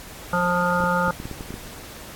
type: harmonic tone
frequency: 177 Hz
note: F3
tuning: 23 cents sharp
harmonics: 1 / 3 / 5 / 7 / 8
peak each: -25 / -25 / -25 / -25 / -25 dBFS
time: 0.33-1.11 s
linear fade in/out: 2 ms
type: clicks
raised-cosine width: 3 ms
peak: -19 dBFS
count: 9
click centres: 0.804 / 0.839 / 1.081 / 1.201 / 1.255 / 1.313 / 1.408 / 1.506 / 1.541 s
effects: pink hiss -40 dBFS RMS until 2.15 s + AAC 64 kbps